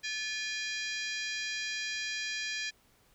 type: harmonic tone with a mistuned harmonic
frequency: 810 Hz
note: G#5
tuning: 43 cents flat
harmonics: 2 / 3 / 4 / 5 / 6 / 7 / 8 / 9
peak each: -38 / -39 / -43 / -43 / -42 / -45 / -49 / -51 dBFS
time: 0.03-2.71 s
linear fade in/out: 20 ms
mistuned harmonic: 2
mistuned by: +120 cents
effects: pink hiss -66 dBFS RMS until 3.14 s